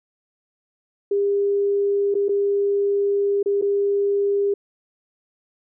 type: tone with dropouts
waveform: sine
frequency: 402.1 Hz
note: G4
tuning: 44 cents sharp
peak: -17 dBFS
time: 1.11-4.54 s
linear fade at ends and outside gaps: 5 ms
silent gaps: 2.143-2.151 / 2.284-2.291 / 3.429-3.459 / 3.614-3.622 s
effects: none